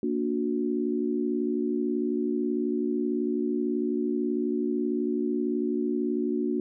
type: chord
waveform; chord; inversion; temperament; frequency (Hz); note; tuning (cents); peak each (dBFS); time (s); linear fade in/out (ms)
sine; Bb augmented; none; just; 233.1 / 291.4 / 364.2; Bb3 / D4 / F#4; 0 / -13 / -27; -29; 0.03-6.6; 2
effects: none